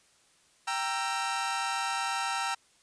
sawtooth chord, E diminished, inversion first, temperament equal with one note detuned, 784 / 932.3 / 1336.9 Hz, G5 / Bb5 / E6, 0 / 0 / +24 cents, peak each -30 dBFS, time 0.67-2.55 s, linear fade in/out 10 ms, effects white hiss -64 dBFS RMS until 2.82 s + resampled to 22050 Hz

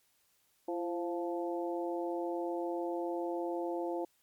harmonic tone with a mistuned harmonic, 174.61 Hz, F3, in tune, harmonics 2 / 3 / 4 / 5, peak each -35 / -39 / -41 / -43 dBFS, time 0.68-4.05 s, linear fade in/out 5 ms, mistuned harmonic 2, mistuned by -42 cents, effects white hiss -72 dBFS RMS until 4.22 s + MP3 96 kbps

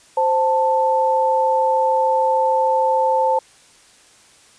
sine tone pair together, 523.3 / 883.4 Hz, C5 / A5, 0 / +7 cents, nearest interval major sixth, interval 907 cents, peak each -18 / -16 dBFS, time 0.17-3.39 s, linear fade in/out 5 ms, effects white hiss -50 dBFS RMS until 4.58 s + resampled to 22050 Hz

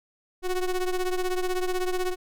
square ring-modulated tone, 185 Hz, F#3, in tune, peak -22 dBFS, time 0.42-2.16 s, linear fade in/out 50 ms, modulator 177 Hz, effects none

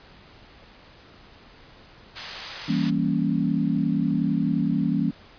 white high-pass noise, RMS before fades -32 dBFS, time 2.15-2.91 s, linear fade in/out 20 ms, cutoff 650 Hz, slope 12 dB/octave
sine chord, E diminished seventh, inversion none, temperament equal, 164.81 / 196 / 233.1 / 277.2 Hz, E3 / G3 / Bb3 / Db4, 0 / 0 / 0 / 0 cents, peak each -26 dBFS, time 2.68-5.11 s, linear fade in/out 10 ms
effects pink hiss -50 dBFS RMS until 5.38 s + resampled to 11025 Hz

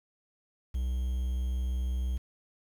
triangle tone with quantisation, 63 Hz, B1, 35 cents sharp, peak -26 dBFS, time 0.74-2.18 s, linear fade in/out 10 ms, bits 9, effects none

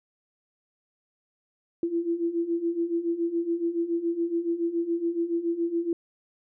sine beating tone pair, 333.5 / 340.6 Hz, E4 / F4, +20 / -43 cents, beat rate 7.1 Hz, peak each -30 / -26 dBFS, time 1.83-5.93 s, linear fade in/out 2 ms, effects none

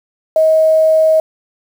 sine tone with quantisation, 634 Hz, D#5, 32 cents sharp, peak -7 dBFS, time 0.36-1.2 s, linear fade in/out 2 ms, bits 6, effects none

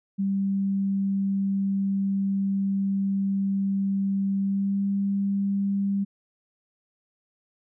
sine tone with pitch glide, 196 to 198.28 Hz, G3 to G3, 0 to +20 cents, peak -22 dBFS, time 0.18-6.05 s, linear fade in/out 20 ms, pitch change +20 cents, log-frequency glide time 4.4-4.83 s, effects none

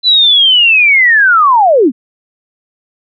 sine linear sweep, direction down, 4035 to 212.6 Hz, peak -4 dBFS, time 0.03-1.92 s, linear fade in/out 50 ms, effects none

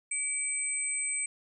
sine tone pair together, 2297 / 8172 Hz, D7 / C9, -39 / -42 cents, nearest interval octave + minor seventh, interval 2197 cents, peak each -36 / -30 dBFS, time 0.11-1.26 s, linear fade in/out 5 ms, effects none

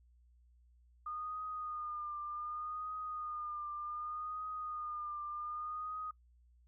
sine tone with vibrato, 1221 Hz, D#6, 33 cents flat, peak -39 dBFS, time 1.06-6.11 s, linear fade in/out 5 ms, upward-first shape triangle, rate 0.66 Hz, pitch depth 47 cents each way, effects noise-tail reverb RT60 0.1 s tail -21 dB re dry + added 60 Hz sine -63 dBFS peak until 6.67 s

